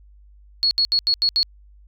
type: tone bursts at uneven times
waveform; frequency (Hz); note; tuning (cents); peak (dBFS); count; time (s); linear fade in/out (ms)
sine; 4345; C#8; -35; -15; 6; 0.63-0.71 / 0.78-0.85 / 0.92-0.99 / 1.07-1.14 / 1.22-1.29 / 1.36-1.43; 0
effects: added 50 Hz sine -46 dBFS peak until 1.87 s